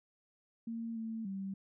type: tone with pitch steps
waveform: sine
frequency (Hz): 229 / 224 / 194.1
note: A#3 / A3 / G3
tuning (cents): -31 / +31 / -17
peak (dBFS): -37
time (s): 0.67-1.54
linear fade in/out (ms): 5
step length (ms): 290
effects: none